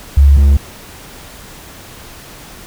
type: tone pair in turn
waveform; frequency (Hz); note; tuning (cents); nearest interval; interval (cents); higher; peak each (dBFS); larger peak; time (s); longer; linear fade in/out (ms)
sine / triangle; 70 / 70; C#2 / C#2; +18 / +18; unison; 0; neither; -3; neither; 0.17-0.37 / 0.37-0.57; neither; 5
effects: pink hiss -35 dBFS RMS until 2.66 s